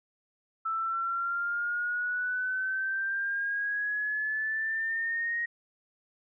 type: exponential sweep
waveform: sine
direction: up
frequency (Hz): 1318.5 to 1882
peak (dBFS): -28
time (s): 0.65-5.46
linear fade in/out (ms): 10
effects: none